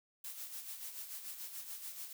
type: noise with tremolo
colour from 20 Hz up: blue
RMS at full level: -44 dBFS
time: 0.24-2.13 s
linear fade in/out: 5 ms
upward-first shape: sine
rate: 6.9 Hz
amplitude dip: 55%
effects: none